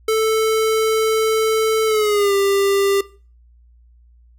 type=tone with pitch glide; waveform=square; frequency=440 to 396.6 Hz; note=A4 to G4; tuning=0 to +20 cents; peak=-15 dBFS; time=0.08-3.01 s; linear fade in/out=5 ms; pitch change=-180 cents; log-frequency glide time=1.86-2.34 s; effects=noise-tail reverb RT60 0.4 s tail -20 dB re dry + added 59 Hz sine -47 dBFS peak until 4.38 s